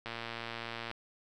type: click train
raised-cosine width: 0.3 ms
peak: -23 dBFS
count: 100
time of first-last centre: 0.06-0.913 s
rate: 116 Hz
effects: none